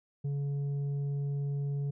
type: tone with tanh clipping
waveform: triangle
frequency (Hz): 141.6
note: C#3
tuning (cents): +37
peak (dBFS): -31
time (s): 0.24-1.91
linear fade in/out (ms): 10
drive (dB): 9
effects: none